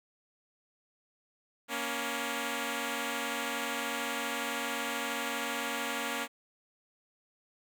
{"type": "tone pair together", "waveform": "5% pulse", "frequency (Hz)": [235.3, 279.8], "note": ["A#3", "C#4"], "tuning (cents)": [16, 16], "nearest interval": "minor third", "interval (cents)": 300, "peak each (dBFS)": -24, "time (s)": [1.68, 6.28], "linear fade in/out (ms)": 50, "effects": []}